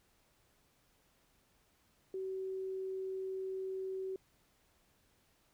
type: tone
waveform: sine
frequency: 379.9 Hz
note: F#4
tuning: 46 cents sharp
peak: -37 dBFS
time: 2.14-4.16 s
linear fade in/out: 2 ms
effects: pink hiss -72 dBFS RMS until 5.53 s